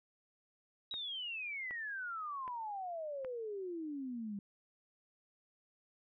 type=exponential sweep; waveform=sine; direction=down; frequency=3881 to 196 Hz; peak=-39 dBFS; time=0.91-4.39 s; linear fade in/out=2 ms
type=click train; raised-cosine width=0.5 ms; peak=-34 dBFS; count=4; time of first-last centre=0.94-3.248 s; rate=1.3 Hz
effects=none